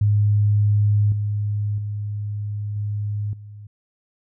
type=tone with level steps; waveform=sine; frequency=103.83 Hz; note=G#2; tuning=in tune; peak=-14 / -20 / -24 / -22 / -36 dBFS; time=0.01-3.67 s; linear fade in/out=5 ms; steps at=1.12 / 1.78 / 2.76 / 3.33 s; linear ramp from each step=2 ms; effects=none